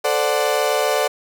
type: chord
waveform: 35% pulse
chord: D dominant seventh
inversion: second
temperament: equal with one note detuned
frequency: 440 / 519.6 / 587.3 / 740 Hz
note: A4 / C5 / D5 / F#5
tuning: 0 / -12 / 0 / 0 cents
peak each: -21 / -22 / -19 / -22 dBFS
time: 0.04-1.08 s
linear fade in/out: 10 ms
effects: none